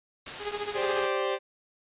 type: noise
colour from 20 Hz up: white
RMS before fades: -36 dBFS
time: 0.26-1.07 s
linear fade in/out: 5 ms
type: tone with tremolo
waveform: sawtooth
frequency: 413.3 Hz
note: G#4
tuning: 8 cents flat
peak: -24 dBFS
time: 0.39-1.07 s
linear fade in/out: 50 ms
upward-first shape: triangle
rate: 14 Hz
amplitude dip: 90%
type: chord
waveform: sawtooth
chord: G suspended fourth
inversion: none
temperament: equal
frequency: 392 / 523.3 / 587.3 Hz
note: G4 / C5 / D5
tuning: 0 / 0 / 0 cents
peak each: -26 / -26 / -29 dBFS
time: 0.74-1.39 s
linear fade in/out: 50 ms
effects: resampled to 8000 Hz